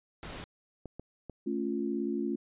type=noise; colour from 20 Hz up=pink; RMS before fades=-42 dBFS; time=0.23-0.44 s; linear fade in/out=0 ms
type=clicks; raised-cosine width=2 ms; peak=-28 dBFS; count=3; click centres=0.857 / 0.996 / 1.297 s
type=chord; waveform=sine; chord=A augmented; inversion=none; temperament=equal; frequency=220 / 277.2 / 349.2 Hz; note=A3 / C#4 / E#4; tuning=0 / 0 / 0 cents; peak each=-34 dBFS; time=1.46-2.36 s; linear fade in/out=10 ms
effects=resampled to 8000 Hz